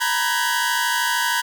sawtooth tone cluster, 932 / 985 / 1519 / 1658 Hz, A#5 / B5 / F#6 / G#6, -1 / -5 / +45 / -3 cents, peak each -21 dBFS, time 0-1.42 s, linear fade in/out 20 ms, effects none

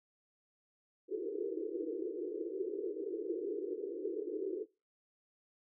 pink band-pass noise, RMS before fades -39 dBFS, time 1.08-4.66 s, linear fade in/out 50 ms, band 320 to 470 Hz, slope 96 dB/octave, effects noise-tail reverb RT60 0.3 s tail -23 dB re dry

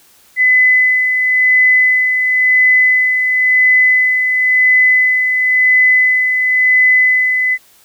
sine tone with tremolo, 2013 Hz, B6, 33 cents sharp, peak -6 dBFS, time 0.36-7.58 s, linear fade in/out 50 ms, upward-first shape sine, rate 0.96 Hz, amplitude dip 45%, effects white hiss -48 dBFS RMS until 7.84 s

